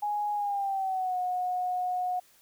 sine tone with pitch glide, 830.6 to 727.3 Hz, G#5 to F#5, 0 to -30 cents, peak -27 dBFS, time 0.02-2.2 s, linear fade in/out 10 ms, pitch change -230 cents, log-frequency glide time 0.34-1.18 s, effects white hiss -61 dBFS RMS until 2.41 s

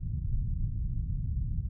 pink low-pass noise, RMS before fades -31 dBFS, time 0-1.69 s, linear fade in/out 20 ms, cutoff 140 Hz, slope 24 dB/octave, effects none

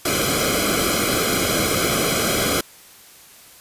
pink noise with comb filter, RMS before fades -20 dBFS, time 0.05-2.61 s, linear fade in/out 5 ms, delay 1.1 ms, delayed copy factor -1, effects white hiss -46 dBFS RMS until 3.6 s + resampled to 32000 Hz

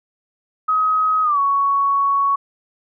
sine tone with pitch glide, 1266 to 1114.9 Hz, D#6 to C#6, +30 to +10 cents, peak -14 dBFS, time 0.68-2.36 s, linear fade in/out 10 ms, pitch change -220 cents, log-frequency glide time 1.23-1.39 s, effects none

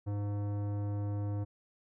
sine tone with tanh clipping, 102.3 Hz, G#2, 26 cents flat, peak -34 dBFS, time 0.06-1.45 s, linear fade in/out 20 ms, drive 16 dB, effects none

